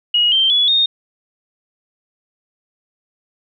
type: tone with pitch steps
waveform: sine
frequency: 2894 / 3138 / 3402 / 3689 Hz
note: F#7 / G7 / G#7 / A#7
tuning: -39 / +1 / +41 / -19 cents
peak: -11 dBFS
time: 0.14-0.86 s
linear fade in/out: 5 ms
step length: 180 ms
effects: none